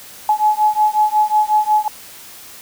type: beating tone pair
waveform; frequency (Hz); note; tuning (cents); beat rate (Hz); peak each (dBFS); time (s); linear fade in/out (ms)
sine; 848 / 853.5; G#5 / G#5; +36 / +47; 5.5; -15 / -15; 0.29-1.88; 2
effects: white hiss -38 dBFS RMS until 2.61 s